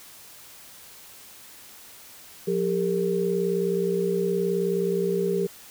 sine tone cluster, 179.3 / 398.4 / 457.5 Hz, F3 / G4 / A#4, +46 / +28 / -32 cents, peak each -28 / -24 / -28 dBFS, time 2.47-5.47 s, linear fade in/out 10 ms, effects white hiss -47 dBFS RMS until 5.7 s

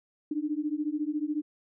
sine beating tone pair, 293.7 / 307.7 Hz, D4 / D#4, 0 / -19 cents, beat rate 14 Hz, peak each -31 dBFS, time 0.31-1.42 s, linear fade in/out 5 ms, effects none

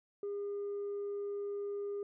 sine tone, 405.4 Hz, G#4, 42 cents flat, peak -34 dBFS, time 0.23-2.03 s, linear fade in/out 2 ms, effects tanh soft clip ceiling -34 dBFS

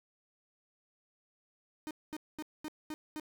45% pulse tone bursts, 307.3 Hz, D#4, 21 cents flat, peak -38 dBFS, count 6, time 1.87-3.198 s, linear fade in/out 0 ms, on 38 ms, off 220 ms, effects none

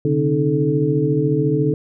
sine tone cluster, 132.7 / 146.8 / 269.3 / 310.1 / 435 Hz, C3 / D3 / C#4 / D#4 / A4, +25 / 0 / -50 / -6 / -20 cents, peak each -25 / -19 / -25 / -21 / -20 dBFS, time 0.05-1.74 s, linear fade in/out 2 ms, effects none

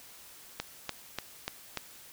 click train, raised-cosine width 0.2 ms, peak -15 dBFS, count 5, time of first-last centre 0.6-1.773 s, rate 3.41 Hz, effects white hiss -52 dBFS RMS until 2.12 s

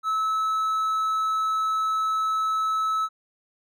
triangle tone, 1300 Hz, E6, 24 cents flat, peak -20 dBFS, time 0.03-3.09 s, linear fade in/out 50 ms, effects none

